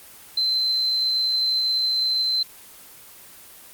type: tone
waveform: sine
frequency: 4082 Hz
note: C8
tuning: 44 cents flat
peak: -18 dBFS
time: 0.37-2.43 s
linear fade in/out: 5 ms
effects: white hiss -45 dBFS RMS until 3.73 s + Opus 24 kbps